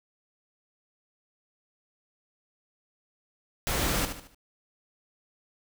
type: noise with echo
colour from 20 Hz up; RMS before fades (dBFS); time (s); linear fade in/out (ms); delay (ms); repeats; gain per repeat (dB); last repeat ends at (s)
pink; -28; 3.67-4.05; 0; 74; 4; -8; 4.346
effects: none